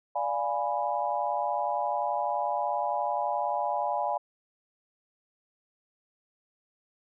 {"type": "chord", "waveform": "sine", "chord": "D diminished seventh", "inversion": "none", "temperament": "equal", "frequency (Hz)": [587.3, 698.5, 830.6, 987.8], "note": ["D5", "F5", "Ab5", "Cb6"], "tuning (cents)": [0, 0, 0, 0], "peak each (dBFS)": [-33, -32, -30, -33], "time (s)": [0.15, 4.18], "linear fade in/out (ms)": 10, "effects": []}